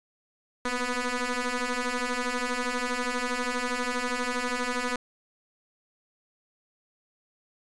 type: ring-modulated tone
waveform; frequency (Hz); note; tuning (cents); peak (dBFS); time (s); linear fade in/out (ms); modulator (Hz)
10% pulse; 246.6; B3; -2; -16; 0.65-4.96; 2; 746
effects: resampled to 22050 Hz